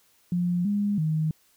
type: tone with pitch steps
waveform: sine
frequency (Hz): 176.4 / 204.3 / 156.6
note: F3 / G#3 / D#3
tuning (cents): +18 / -28 / +11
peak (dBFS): -22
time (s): 0.32-1.31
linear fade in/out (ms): 2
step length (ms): 330
effects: white hiss -63 dBFS RMS until 1.56 s